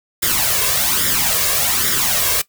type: noise with flanger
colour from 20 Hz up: white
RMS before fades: -17 dBFS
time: 0.22-2.42 s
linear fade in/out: 10 ms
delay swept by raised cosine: 0.56 to 1.86 ms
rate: 1.2 Hz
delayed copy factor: +0.65
effects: noise-tail reverb RT60 0.1 s tail -18 dB re dry